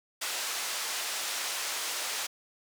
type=band-pass noise; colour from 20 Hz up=white; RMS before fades=-34 dBFS; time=0.21-2.27 s; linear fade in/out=10 ms; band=560 to 7800 Hz; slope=12 dB/octave; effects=none